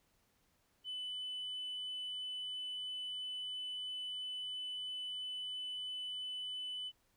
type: tone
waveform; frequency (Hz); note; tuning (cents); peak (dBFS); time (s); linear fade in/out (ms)
sine; 3001; F#7; +24; -38; 0.84-6.92; 50
effects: tanh soft clip ceiling -37 dBFS + pink hiss -75 dBFS RMS until 7.16 s